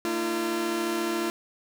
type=tone cluster; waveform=sawtooth; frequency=227.6 / 307.2 / 341.4 Hz; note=A#3 / D#4 / F4; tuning=-41 / -22 / -39 cents; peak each=-30 / -31 / -23 dBFS; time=0.05-1.3 s; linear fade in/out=0 ms; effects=none